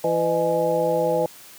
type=harmonic tone with a mistuned harmonic; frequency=167.4 Hz; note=E3; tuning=27 cents sharp; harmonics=1 / 2 / 3 / 4 / 5; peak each=-30 / -29 / -21 / -24 / -27 dBFS; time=0.04-1.26 s; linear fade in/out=2 ms; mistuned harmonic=4; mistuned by=-140 cents; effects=white hiss -45 dBFS RMS until 1.58 s + high-pass 100 Hz 12 dB/octave